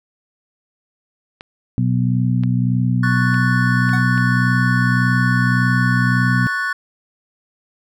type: clicks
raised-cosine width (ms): 0.3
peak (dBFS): -18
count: 5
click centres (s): 1.409 / 2.436 / 3.343 / 3.892 / 4.178
type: harmonic tone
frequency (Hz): 61.74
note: B1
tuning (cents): 0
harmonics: 2 / 3 / 4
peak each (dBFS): -16 / -20 / -22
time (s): 1.78-6.47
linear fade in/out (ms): 0
type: chord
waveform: triangle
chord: F# minor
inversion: second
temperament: equal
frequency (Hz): 1108.7 / 1480 / 1760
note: C#6 / F#6 / A6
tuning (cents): 0 / 0 / 0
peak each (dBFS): -24 / -19 / -22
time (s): 3.03-6.73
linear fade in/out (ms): 5
type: tone with exponential decay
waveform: square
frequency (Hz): 741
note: F#5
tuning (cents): +2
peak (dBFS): -26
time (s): 3.93-4.08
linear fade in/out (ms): 5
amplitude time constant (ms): 31
effects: none